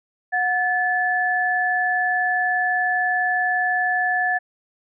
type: tone pair together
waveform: sine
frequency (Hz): 729.1 / 1734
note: F#5 / A6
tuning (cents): -26 / -26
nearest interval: octave + minor third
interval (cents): 1500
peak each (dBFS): -22 / -20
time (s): 0.32-4.39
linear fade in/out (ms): 20
effects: none